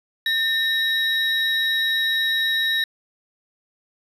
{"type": "tone pair together", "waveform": "triangle", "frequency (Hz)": [1806, 3827], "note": ["A6", "A#7"], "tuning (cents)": [45, 45], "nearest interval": "octave + minor second", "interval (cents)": 1300, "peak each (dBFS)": -20, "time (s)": [0.26, 2.84], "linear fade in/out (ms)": 2, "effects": ["resampled to 32000 Hz", "9-bit"]}